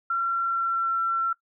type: tone with pitch glide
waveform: sine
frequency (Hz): 1364 to 1351.5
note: F6 to E6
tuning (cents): -41 to +43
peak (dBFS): -22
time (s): 0.1-1.33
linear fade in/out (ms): 5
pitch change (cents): -16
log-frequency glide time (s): 0.39-0.92
effects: noise-tail reverb RT60 0.1 s tail -19 dB re dry